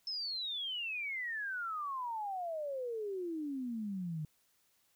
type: exponential sweep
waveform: sine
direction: down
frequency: 5300 to 149.3 Hz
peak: -36 dBFS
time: 0.07-4.25 s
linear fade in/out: 2 ms
effects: white hiss -73 dBFS RMS until 4.95 s